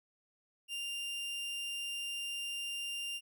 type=tone; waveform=40% pulse; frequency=2794 Hz; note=F7; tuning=in tune; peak=-36 dBFS; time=0.68-3.21 s; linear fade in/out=50 ms; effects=none